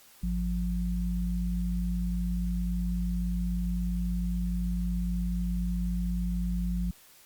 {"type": "tone pair together", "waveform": "sine", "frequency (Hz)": [53.56, 177.3], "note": ["A1", "F3"], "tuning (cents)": [-46, 26], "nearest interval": "octave + major sixth", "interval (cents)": 2072, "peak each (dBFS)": [-29, -30], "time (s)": [0.23, 6.91], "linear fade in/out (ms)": 5, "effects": ["white hiss -56 dBFS RMS until 7.25 s", "Opus 48 kbps"]}